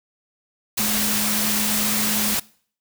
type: tone in noise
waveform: sine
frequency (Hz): 211.8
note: G#3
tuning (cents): +34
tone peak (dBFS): -26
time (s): 0.79-2.35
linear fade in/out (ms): 10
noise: white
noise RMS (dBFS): -22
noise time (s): 0.77-2.4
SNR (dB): -7
effects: noise-tail reverb RT60 0.5 s tail -22 dB re dry